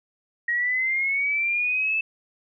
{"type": "linear sweep", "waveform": "sine", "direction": "up", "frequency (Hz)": [1883, 2637], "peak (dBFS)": -21, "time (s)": [0.48, 2.01], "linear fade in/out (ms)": 5, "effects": []}